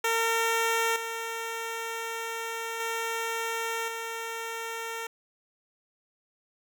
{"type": "tone with level steps", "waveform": "10% pulse", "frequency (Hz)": 456, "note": "A#4", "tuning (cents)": -38, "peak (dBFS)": [-16, -24, -21, -25], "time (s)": [0.04, 5.07], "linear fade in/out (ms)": 5, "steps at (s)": [0.96, 2.8, 3.88], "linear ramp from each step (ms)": 2, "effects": []}